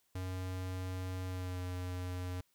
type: tone with pitch glide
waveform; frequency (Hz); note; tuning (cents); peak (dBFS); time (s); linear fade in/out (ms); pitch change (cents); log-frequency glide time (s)
square; 92.5 to 90.54; F#2 to F#2; 0 to -37; -38; 0.15-2.41; 5; -37; 1.25-1.63
effects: white hiss -75 dBFS RMS until 2.54 s